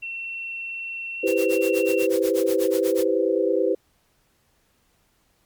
sine tone with pitch glide, 2711 to 2727 Hz, E7 to F7, +48 to -42 cents, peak -29 dBFS, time 0.02-2.07 s, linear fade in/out 10 ms, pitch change +10 cents, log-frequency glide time 1.15-1.2 s
sine chord, C major seventh, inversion first, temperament equal, 329.6 / 392 / 493.9 / 523.3 Hz, E4 / G4 / B4 / C5, 0 / 0 / 0 / 0 cents, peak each -25 / -23 / -23 / -25 dBFS, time 1.23-3.75 s, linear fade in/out 10 ms
white noise with tremolo, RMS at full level -33 dBFS, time 1.26-3.04 s, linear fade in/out 20 ms, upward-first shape sine, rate 8.2 Hz, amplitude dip 100%
effects pink hiss -65 dBFS RMS until 5.45 s + MP3 96 kbps

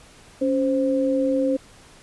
sine tone pair together, 277.2 / 523.3 Hz, C#4 / C5, 0 / 0 cents, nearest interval major seventh, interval 1100 cents, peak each -21 dBFS, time 0.41-1.57 s, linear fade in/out 10 ms, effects pink hiss -49 dBFS RMS until 2.02 s + resampled to 24000 Hz

